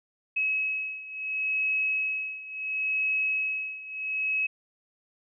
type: beating tone pair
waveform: sine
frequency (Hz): 2565 / 2565.72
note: E7 / E7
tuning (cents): -48 / -47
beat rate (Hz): 0.72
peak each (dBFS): -28 / -31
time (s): 0.36-4.47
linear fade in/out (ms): 10
effects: none